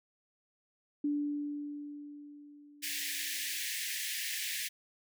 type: tone with exponential decay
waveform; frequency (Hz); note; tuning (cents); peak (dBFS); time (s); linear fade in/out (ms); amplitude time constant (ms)
sine; 291.7; D4; -12; -28; 1.04-3.67; 5; 570
type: high-pass noise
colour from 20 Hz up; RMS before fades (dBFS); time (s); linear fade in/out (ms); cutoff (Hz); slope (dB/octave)
pink; -37; 2.82-4.69; 20; 1700; 96
effects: none